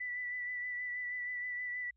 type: tone with vibrato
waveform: sine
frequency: 1975.5 Hz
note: B6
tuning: in tune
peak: -36 dBFS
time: 0-1.91 s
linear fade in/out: 10 ms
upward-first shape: sine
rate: 6.3 Hz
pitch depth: 21 cents each way
effects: added 60 Hz sine -70 dBFS peak until 1.96 s

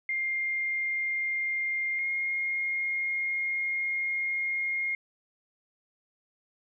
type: tone pair in turn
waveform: sine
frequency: 2112 / 2137 Hz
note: C7 / C7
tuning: +16 / +36 cents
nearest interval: unison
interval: 20 cents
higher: second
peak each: -27 dBFS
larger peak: neither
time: 0.09-1.99 / 1.99-4.95 s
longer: second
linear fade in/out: 2 ms
effects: none

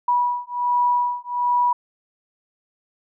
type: beating tone pair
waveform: sine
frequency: 974 / 975.3 Hz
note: B5 / B5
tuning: -24 / -22 cents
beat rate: 1.3 Hz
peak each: -21 dBFS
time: 0.08-1.73 s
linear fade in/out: 5 ms
effects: none

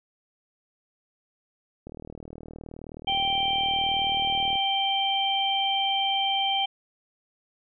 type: click train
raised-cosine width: 2 ms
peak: -27 dBFS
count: 106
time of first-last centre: 1.87-4.555 s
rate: 39.1 Hz
type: harmonic tone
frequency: 784 Hz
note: G5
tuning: in tune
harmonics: 1 / 3 / 4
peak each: -26 / -34 / -25 dBFS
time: 3.07-6.66 s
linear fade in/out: 10 ms
effects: none

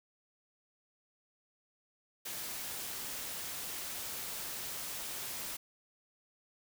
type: noise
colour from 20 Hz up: white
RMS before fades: -41 dBFS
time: 2.25-5.57 s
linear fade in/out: 10 ms
effects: none

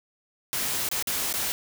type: noise with dropouts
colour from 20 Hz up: white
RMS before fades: -28 dBFS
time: 0.53-1.52 s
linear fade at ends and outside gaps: 0 ms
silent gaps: 0.888-0.914 / 1.025-1.072 / 1.327-1.339 s
effects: none

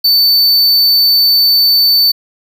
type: tone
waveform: square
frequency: 4530 Hz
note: C#8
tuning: 37 cents sharp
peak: -7 dBFS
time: 0.04-2.12 s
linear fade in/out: 10 ms
effects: none

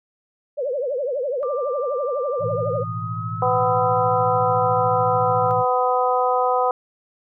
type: tone with vibrato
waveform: sine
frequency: 534 Hz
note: C5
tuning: 35 cents sharp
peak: -21 dBFS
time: 0.57-2.84 s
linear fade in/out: 20 ms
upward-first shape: triangle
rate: 12 Hz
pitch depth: 230 cents each way
type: tone with pitch glide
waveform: sine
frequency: 1183 to 1335.6 Hz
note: D6 to E6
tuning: +12 to +22 cents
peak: -29 dBFS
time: 1.43-5.51 s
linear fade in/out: 0 ms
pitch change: +210 cents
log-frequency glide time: 2.37-3.77 s
type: chord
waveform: sine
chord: A suspended second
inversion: none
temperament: just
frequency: 110 / 123.75 / 165 Hz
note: A2 / B2 / E3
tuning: 0 / +4 / +2 cents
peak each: -28 / -33 / -32 dBFS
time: 2.39-5.65 s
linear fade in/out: 50 ms
type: harmonic tone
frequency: 250.9 Hz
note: B3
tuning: 28 cents sharp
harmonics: 2 / 3 / 4 / 5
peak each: -21 / -21 / -23 / -24 dBFS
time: 3.42-6.71 s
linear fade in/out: 2 ms
effects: none

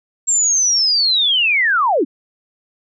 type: linear sweep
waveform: sine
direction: down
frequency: 7530 to 225.5 Hz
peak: -12 dBFS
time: 0.27-2.05 s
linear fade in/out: 20 ms
effects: none

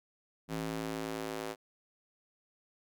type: tone with high-pass filter sweep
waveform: square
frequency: 54.3 Hz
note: A1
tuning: 22 cents flat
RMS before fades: -38 dBFS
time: 0.48-1.56 s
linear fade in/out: 50 ms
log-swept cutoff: 190 to 410 Hz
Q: 1.3
effects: none

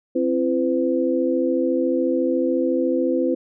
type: tone cluster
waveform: sine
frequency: 262.7 / 336.7 / 507 Hz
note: C4 / E4 / B4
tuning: +7 / +37 / +45 cents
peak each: -22 dBFS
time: 0.15-3.35 s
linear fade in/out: 10 ms
effects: none

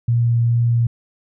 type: tone with vibrato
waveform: sine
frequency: 117.9 Hz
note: A#2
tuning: 20 cents sharp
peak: -13 dBFS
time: 0.08-0.87 s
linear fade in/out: 5 ms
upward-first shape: triangle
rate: 2.3 Hz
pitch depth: 9 cents each way
effects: none

